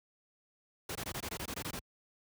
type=noise bursts; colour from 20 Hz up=pink; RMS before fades=-39 dBFS; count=11; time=0.89-1.793 s; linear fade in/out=5 ms; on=63 ms; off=21 ms; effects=high-pass 60 Hz 12 dB/octave